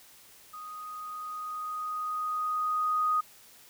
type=tone with level ramp; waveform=sine; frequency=1244.5 Hz; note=D#6; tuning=in tune; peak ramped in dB=-40 to -23 dBFS; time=0.53-3.21 s; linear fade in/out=10 ms; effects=white hiss -55 dBFS RMS until 3.69 s

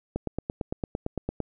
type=click train; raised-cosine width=2 ms; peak=-15 dBFS; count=12; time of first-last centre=0.16-1.403 s; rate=8.85 Hz; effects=none

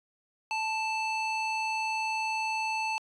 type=tone with band-pass filter; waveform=square; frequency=880 Hz; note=A5; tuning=in tune; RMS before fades=-31 dBFS; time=0.51-2.98 s; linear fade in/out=0 ms; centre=2300 Hz; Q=1.1; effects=resampled to 24000 Hz

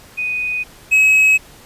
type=tone pair in turn; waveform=sine / triangle; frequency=2489 / 2559 Hz; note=D#7 / D#7; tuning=0 / +48 cents; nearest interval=unison; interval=48 cents; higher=second; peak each=-18 / -7 dBFS; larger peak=second; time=0.17-0.64 / 0.91-1.38 s; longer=neither; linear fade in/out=20 ms; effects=pink hiss -43 dBFS RMS until 1.65 s + resampled to 32000 Hz

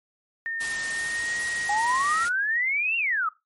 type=tone with pitch glide; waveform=sine; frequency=1824 to 1885.1 Hz; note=A#6 to A#6; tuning=-38 to +19 cents; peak=-27 dBFS; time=0.46-2.25 s; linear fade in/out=0 ms; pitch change=+57 cents; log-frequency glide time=0.9-1.35 s
type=noise; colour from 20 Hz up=white; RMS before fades=-34 dBFS; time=0.6-2.29 s; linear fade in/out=10 ms
type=exponential two-way sweep; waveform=sine; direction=up then down; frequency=806 to 2794 to 1228 Hz; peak=-22 dBFS; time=1.69-3.29 s; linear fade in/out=5 ms; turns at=2.97 s
effects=noise-tail reverb RT60 0.2 s tail -18 dB re dry + MP3 48 kbps

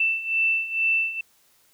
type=beating tone pair; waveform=sine; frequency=2663 / 2665.2 Hz; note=E7 / E7; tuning=+17 / +18 cents; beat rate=2.2 Hz; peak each=-26 / -22 dBFS; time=0-1.21 s; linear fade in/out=5 ms; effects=white hiss -61 dBFS RMS until 1.73 s

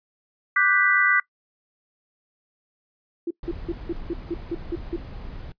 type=chord; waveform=sine; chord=G major seventh; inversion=second; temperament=equal; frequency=1174.7 / 1480 / 1568 / 1975.5 Hz; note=D6 / F#6 / G6 / B6; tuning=0 / 0 / 0 / 0 cents; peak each=-24 / -22 / -24 / -20 dBFS; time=0.56-1.2 s; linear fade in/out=5 ms
type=tone bursts; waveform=sine; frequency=340 Hz; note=F4; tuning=46 cents flat; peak=-23 dBFS; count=9; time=3.27-4.963 s; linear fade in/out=5 ms; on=37 ms; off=170 ms
type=noise; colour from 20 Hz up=brown; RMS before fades=-36 dBFS; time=3.43-5.52 s; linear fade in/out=2 ms
effects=noise-tail reverb RT60 0.1 s tail -21 dB re dry + resampled to 11025 Hz

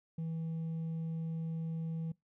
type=tone with hard clipping; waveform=triangle; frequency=162.8 Hz; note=E3; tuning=21 cents flat; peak=-34 dBFS; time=0.18-2.12 s; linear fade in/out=5 ms; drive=1 dB; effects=noise-tail reverb RT60 0.2 s tail -24 dB re dry

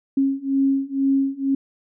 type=beating tone pair; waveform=sine; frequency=271.2 / 273.3 Hz; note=C#4 / C#4; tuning=-38 / -24 cents; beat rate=2.1 Hz; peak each=-21 / -20 dBFS; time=0.17-1.55 s; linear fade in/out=5 ms; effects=none

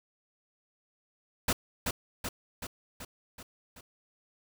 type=noise with echo; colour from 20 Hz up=pink; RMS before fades=-27 dBFS; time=1.48-1.53 s; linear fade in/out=5 ms; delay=380 ms; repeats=6; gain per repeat=-4 dB; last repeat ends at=3.81 s; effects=none

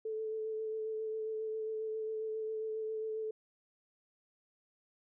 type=tone with vibrato; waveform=sine; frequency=437.7 Hz; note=A4; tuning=9 cents flat; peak=-35 dBFS; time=0.05-3.31 s; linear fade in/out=5 ms; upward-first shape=sine; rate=7.4 Hz; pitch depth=16 cents each way; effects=none

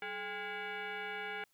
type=tone with frequency modulation; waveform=sine; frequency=424.9 Hz; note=G#4; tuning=40 cents sharp; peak=-38 dBFS; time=0.02-1.44 s; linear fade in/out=2 ms; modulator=614 Hz; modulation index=3.6; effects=white hiss -74 dBFS RMS until 1.53 s

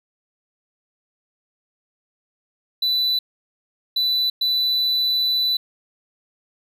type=tone bursts at uneven times; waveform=triangle; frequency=3983 Hz; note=B7; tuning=14 cents sharp; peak=-16 dBFS; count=3; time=2.82-3.19 / 3.96-4.3 / 4.41-5.57 s; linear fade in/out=5 ms; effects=none

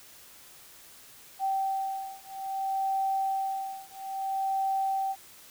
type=beating tone pair; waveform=sine; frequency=775 / 775.6 Hz; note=G5 / G5; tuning=-20 / -19 cents; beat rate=0.6 Hz; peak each=-31 dBFS; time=1.39-5.16 s; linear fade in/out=50 ms; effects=white hiss -52 dBFS RMS until 5.5 s

